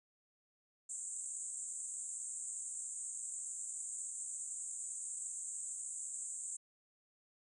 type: band-pass noise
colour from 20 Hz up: white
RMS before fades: -44 dBFS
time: 0.89-6.57 s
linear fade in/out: 10 ms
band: 7100 to 8600 Hz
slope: 96 dB/octave
effects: none